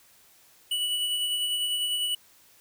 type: tone with tremolo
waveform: square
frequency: 2951 Hz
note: F#7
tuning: 5 cents flat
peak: -25 dBFS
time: 0.71-2.15 s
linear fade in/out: 5 ms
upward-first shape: sine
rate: 10 Hz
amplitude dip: 30%
effects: white hiss -58 dBFS RMS until 2.6 s